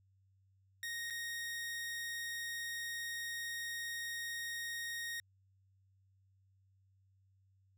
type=tone with dropouts; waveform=sawtooth; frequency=1864.7 Hz; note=A#6; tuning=in tune; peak=-36 dBFS; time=0.83-5.2 s; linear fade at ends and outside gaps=1 ms; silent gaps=1.101-1.106 s; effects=added 96 Hz sine -68 dBFS peak until 7.77 s